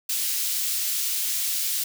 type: high-pass noise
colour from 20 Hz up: white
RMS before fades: -26 dBFS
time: 0.09-1.84 s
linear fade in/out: 5 ms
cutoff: 3100 Hz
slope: 12 dB/octave
effects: none